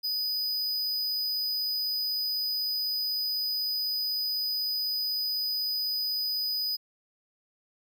square tone, 4978 Hz, D#8, in tune, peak -28 dBFS, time 0.03-6.77 s, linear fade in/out 20 ms, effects none

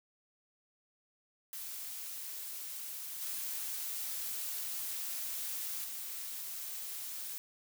blue noise with level steps, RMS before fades -43 / -39 / -42 dBFS, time 1.53-7.38 s, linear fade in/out 0 ms, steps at 3.21 / 5.84 s, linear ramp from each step 2 ms, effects none

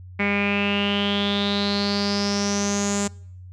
sawtooth tone with low-pass filter sweep, 202.1 Hz, G#3, 47 cents flat, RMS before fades -23 dBFS, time 0.19-3.08 s, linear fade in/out 10 ms, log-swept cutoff 2200 to 7400 Hz, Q 8.7, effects noise-tail reverb RT60 0.6 s tail -24 dB re dry + added 91 Hz sine -38 dBFS peak until 3.52 s

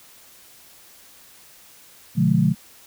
sine chord, B diminished seventh, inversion none, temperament just, 123.47 / 148.16 / 177.8 / 213.4 Hz, B2 / D3 / F3 / Ab3, 0 / +16 / +31 / +47 cents, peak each -23 / -20 / -19 / -21 dBFS, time 2.15-2.55 s, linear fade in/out 50 ms, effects white hiss -49 dBFS RMS until 2.86 s

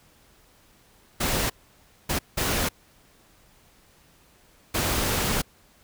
pink noise bursts at uneven times, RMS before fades -25 dBFS, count 4, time 1.2-1.5 / 2.09-2.19 / 2.37-2.69 / 4.74-5.42 s, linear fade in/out 10 ms, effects pink hiss -58 dBFS RMS until 5.83 s

